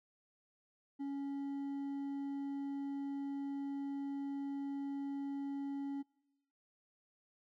triangle tone with hard clipping, 278.8 Hz, C#4, 10 cents sharp, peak -39 dBFS, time 0.99-6.03 s, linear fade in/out 20 ms, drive 7 dB, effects noise-tail reverb RT60 0.9 s tail -25 dB re dry

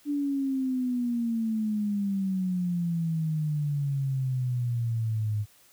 sine exponential sweep, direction down, 293.1 to 103.83 Hz, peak -25 dBFS, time 0.05-5.46 s, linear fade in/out 50 ms, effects white hiss -59 dBFS RMS until 5.72 s

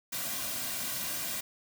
white noise with comb filter, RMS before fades -35 dBFS, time 0.12-1.41 s, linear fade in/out 10 ms, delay 2.3 ms, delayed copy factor -0.65, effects none

